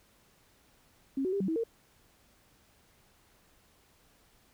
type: tone with pitch steps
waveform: sine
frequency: 270.5 / 372.6 / 398 / 191.5 / 323 / 458.2 Hz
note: C#4 / F#4 / G4 / G3 / E4 / A#4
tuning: -42 / +12 / +26 / -40 / -35 / -30 cents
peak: -28 dBFS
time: 1.17-1.638 s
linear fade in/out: 5 ms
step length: 78 ms
effects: pink hiss -65 dBFS RMS until 4.53 s